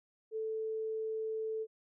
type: tone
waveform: sine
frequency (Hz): 440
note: A4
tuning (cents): 0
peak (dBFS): -34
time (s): 0.31-1.67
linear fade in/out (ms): 50
effects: none